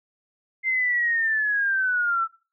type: linear sweep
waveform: sine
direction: down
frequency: 2093 to 1318.5 Hz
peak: -20 dBFS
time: 0.63-2.28 s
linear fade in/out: 50 ms
effects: noise-tail reverb RT60 0.4 s tail -25 dB re dry